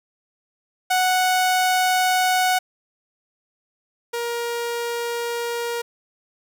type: tone pair in turn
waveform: sawtooth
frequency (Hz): 739 / 471.9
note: F#5 / A#4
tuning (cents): -2 / +21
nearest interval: minor sixth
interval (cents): 777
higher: first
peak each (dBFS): -13 / -20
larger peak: first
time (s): 0.9-2.59 / 4.13-5.82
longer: neither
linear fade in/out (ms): 10
effects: none